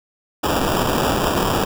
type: noise with sample-and-hold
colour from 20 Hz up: white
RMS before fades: -19 dBFS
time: 0.43-1.65 s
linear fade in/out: 10 ms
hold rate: 2100 Hz
effects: none